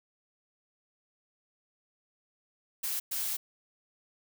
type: noise bursts at uneven times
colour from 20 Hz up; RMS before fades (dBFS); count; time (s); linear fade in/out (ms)
blue; -33; 2; 2.83-3 / 3.11-3.37; 10
effects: none